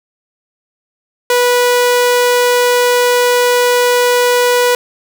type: tone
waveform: sawtooth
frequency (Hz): 490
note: B4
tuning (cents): -14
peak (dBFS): -5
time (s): 1.3-4.75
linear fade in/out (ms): 2
effects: none